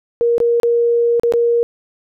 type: tone with dropouts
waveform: sine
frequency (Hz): 471.1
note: A#4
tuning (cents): +18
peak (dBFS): -11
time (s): 0.21-1.63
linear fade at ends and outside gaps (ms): 0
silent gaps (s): 0.381-0.402 / 0.6-0.632 / 1.197-1.234 / 1.323-1.337
effects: none